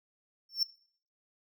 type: tone with exponential growth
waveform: triangle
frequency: 5410 Hz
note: E8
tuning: 44 cents sharp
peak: -21 dBFS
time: 0.49-0.63 s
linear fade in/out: 2 ms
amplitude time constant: 29 ms
effects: noise-tail reverb RT60 0.5 s tail -19 dB re dry